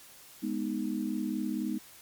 sine chord, G# minor, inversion none, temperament equal, 207.7 / 246.9 / 311.1 Hz, G#3 / B3 / D#4, 0 / 0 / 0 cents, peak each -34 dBFS, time 0.42-1.79 s, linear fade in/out 20 ms, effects white hiss -53 dBFS RMS until 2.01 s + MP3 96 kbps

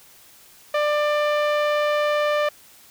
sawtooth tone with low-pass filter, 594 Hz, D5, 20 cents sharp, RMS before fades -21 dBFS, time 0.74-2.49 s, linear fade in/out 5 ms, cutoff 2800 Hz, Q 0.8, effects white hiss -50 dBFS RMS until 2.9 s

